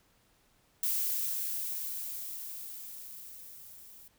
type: noise with level ramp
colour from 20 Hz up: violet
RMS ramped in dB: -30 to -53 dBFS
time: 0.83-4.08 s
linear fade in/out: 2 ms
effects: pink hiss -68 dBFS RMS until 4.18 s